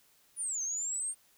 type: linear two-way sweep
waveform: sine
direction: down then up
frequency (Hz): 9930 to 6200 to 8800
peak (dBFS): -32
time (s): 0.36-1.15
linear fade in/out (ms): 50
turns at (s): 0.62
effects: white hiss -66 dBFS RMS until 1.37 s